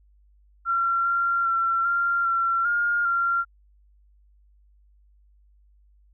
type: tone with pitch steps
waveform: sine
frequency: 1367 / 1379 / 1356 / 1386 / 1360 / 1416 / 1380 Hz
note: F6 / F6 / E6 / F6 / F6 / F6 / F6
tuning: -37 / -22 / +49 / -14 / -46 / +23 / -21 cents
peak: -20 dBFS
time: 0.65-3.45 s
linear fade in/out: 50 ms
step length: 400 ms
effects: added 50 Hz sine -55 dBFS peak until 6.13 s